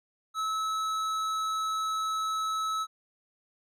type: tone with tanh clipping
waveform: sine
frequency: 1298 Hz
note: E6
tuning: 27 cents flat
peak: -30 dBFS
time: 0.34-2.87 s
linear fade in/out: 50 ms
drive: 14 dB
effects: none